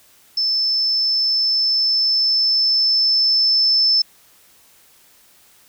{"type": "tone with level ramp", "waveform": "sine", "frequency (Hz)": 5274, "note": "E8", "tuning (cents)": 0, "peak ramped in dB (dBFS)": [-16, -12], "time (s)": [0.37, 4.02], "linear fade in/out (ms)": 5, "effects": ["white hiss -52 dBFS RMS until 5.68 s"]}